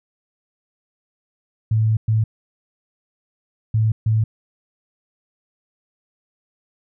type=tone bursts at uneven times; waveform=sine; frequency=110 Hz; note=A2; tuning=in tune; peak=-14 dBFS; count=4; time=1.71-1.97 / 2.08-2.24 / 3.74-3.92 / 4.06-4.24 s; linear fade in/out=5 ms; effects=none